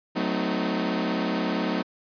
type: chord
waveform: sawtooth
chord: F# diminished seventh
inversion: none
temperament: equal with one note detuned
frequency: 185 / 220 / 255.5 / 311.1 Hz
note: F#3 / A3 / C4 / Eb4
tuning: 0 / 0 / -41 / 0 cents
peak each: -26 dBFS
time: 0.15-1.83 s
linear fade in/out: 20 ms
effects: resampled to 11025 Hz